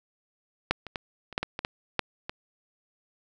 clicks, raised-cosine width 0.3 ms, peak -6 / -23 / -15 / -26 / -9 / -13 / -16 / -12 / -7 / -17 dBFS, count 10, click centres 0.71 / 0.867 / 0.958 / 1.327 / 1.379 / 1.43 / 1.591 / 1.649 / 1.993 / 2.295 s, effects none

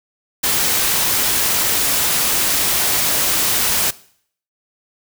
white noise, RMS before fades -17 dBFS, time 0.43-3.91 s, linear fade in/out 10 ms, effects noise-tail reverb RT60 0.6 s tail -20 dB re dry

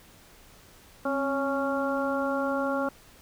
harmonic tone with a mistuned harmonic, 277.2 Hz, C#4, in tune, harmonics 1 / 2 / 3 / 4 / 5, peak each -30 / -29 / -35 / -35 / -33 dBFS, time 1.05-2.89 s, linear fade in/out 5 ms, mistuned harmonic 1, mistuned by -54 cents, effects pink hiss -54 dBFS RMS until 3.21 s

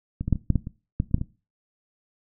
clicks, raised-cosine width 5 ms, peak -16 / -14 / -7 / -20 / -7 / -9 / -20 / -10 / -28 / -6 / -22 / -15 dBFS, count 12, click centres 0.21 / 0.28 / 0.327 / 0.357 / 0.503 / 0.557 / 0.671 / 1.001 / 1.112 / 1.144 / 1.182 / 1.214 s, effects noise-tail reverb RT60 0.3 s tail -18 dB re dry

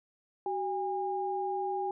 sine tone pair together, 378.5 / 811.3 Hz, F#4 / G#5, +39 / -41 cents, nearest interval octave + minor second, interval 1320 cents, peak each -34 / -32 dBFS, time 0.46-1.91 s, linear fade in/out 2 ms, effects none

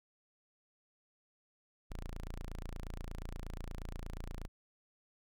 sawtooth tone, 28.42 Hz, A#0, 43 cents flat, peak -37 dBFS, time 1.9-4.48 s, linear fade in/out 10 ms, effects none

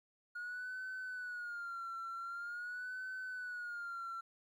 triangle tone with vibrato, 1434 Hz, F6, 45 cents sharp, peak -38 dBFS, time 0.35-4.21 s, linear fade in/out 10 ms, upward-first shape sine, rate 0.45 Hz, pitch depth 100 cents each way, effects tanh soft clip ceiling -37 dBFS + 13-bit

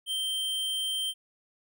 square tone, 3136 Hz, G7, in tune, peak -29 dBFS, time 0.06-1.14 s, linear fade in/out 50 ms, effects none

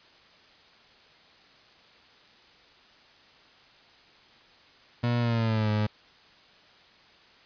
30% pulse tone with pitch glide, 120 to 106.29 Hz, B2 to G#2, -49 to +41 cents, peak -21 dBFS, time 5.03-5.87 s, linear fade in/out 10 ms, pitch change -210 cents, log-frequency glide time 5.19-5.7 s, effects white hiss -56 dBFS RMS until 7.45 s + resampled to 11025 Hz

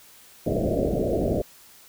white low-pass noise, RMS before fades -24 dBFS, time 0.46-1.42 s, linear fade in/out 5 ms, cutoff 670 Hz, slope 96 dB/octave, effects white hiss -51 dBFS RMS until 1.88 s

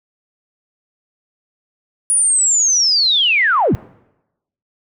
sine linear sweep, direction down, 9790 to 68 Hz, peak -11 dBFS, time 2.1-3.75 s, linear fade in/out 0 ms, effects noise-tail reverb RT60 0.9 s tail -23 dB re dry

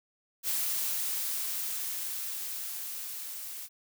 blue noise with level ramp, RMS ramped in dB -30 to -41 dBFS, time 0.43-3.69 s, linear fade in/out 50 ms, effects none

